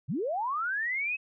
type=linear sweep; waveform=sine; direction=up; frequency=103.83 to 2593 Hz; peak=-28 dBFS; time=0.08-1.17 s; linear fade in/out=20 ms; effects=none